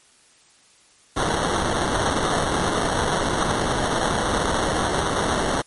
blue noise with sample-and-hold, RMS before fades -22 dBFS, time 1.16-5.62 s, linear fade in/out 10 ms, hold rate 2450 Hz, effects white hiss -55 dBFS RMS until 5.66 s + MP3 48 kbps

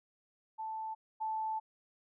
sine tone pair in turn, 880 / 876.4 Hz, A5 / A5, 0 / -7 cents, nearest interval unison, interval 7 cents, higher first, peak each -37 / -33 dBFS, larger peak second, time 0.58-0.95 / 1.2-1.6 s, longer second, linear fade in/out 20 ms, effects none

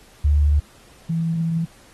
sine tone pair in turn, 73.42 / 164.82 Hz, D2 / E3, 0 / 0 cents, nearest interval octave + major second, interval 1400 cents, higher second, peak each -13 / -19 dBFS, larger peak first, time 0.24-0.6 / 1.09-1.65 s, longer second, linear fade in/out 10 ms, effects pink hiss -51 dBFS RMS until 1.93 s + AAC 32 kbps

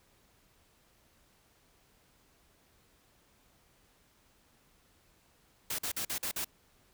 white noise bursts, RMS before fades -35 dBFS, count 6, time 5.7-6.446 s, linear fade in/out 5 ms, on 86 ms, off 46 ms, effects pink hiss -67 dBFS RMS until 6.93 s

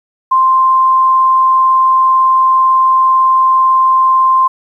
sine tone, 1047 Hz, C6, 1 cent sharp, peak -6 dBFS, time 0.31-4.48 s, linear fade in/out 10 ms, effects 8-bit

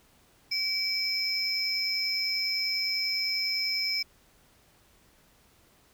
triangle tone cluster, 2297 / 5110 / 5300 Hz, D7 / D#8 / E8, -39 / +45 / +9 cents, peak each -30 dBFS, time 0.51-4.03 s, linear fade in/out 10 ms, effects pink hiss -62 dBFS RMS until 5.93 s

